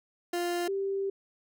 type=tone pair in turn; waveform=30% pulse / sine; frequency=349.2 / 392 Hz; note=F4 / G4; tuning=0 / 0 cents; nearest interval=major second; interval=200 cents; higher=second; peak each=-26 / -28 dBFS; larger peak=first; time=0.33-0.68 / 0.68-1.1 s; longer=second; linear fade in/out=5 ms; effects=none